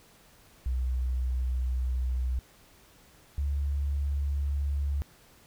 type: tone pair in turn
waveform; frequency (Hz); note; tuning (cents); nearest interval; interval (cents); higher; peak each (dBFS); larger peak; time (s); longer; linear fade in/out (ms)
sine; 63 / 70.83; B1 / C#2; +35 / +38; major second; 203; second; -26 / -26; neither; 0.66-2.39 / 3.38-5.02; first; 0
effects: pink hiss -58 dBFS RMS until 5.46 s